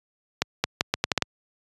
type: accelerating click train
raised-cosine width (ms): 0.2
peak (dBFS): -3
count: 8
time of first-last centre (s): 0.42-1.223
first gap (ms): 220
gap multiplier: 0.77
effects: high-pass 80 Hz 12 dB/octave + resampled to 24000 Hz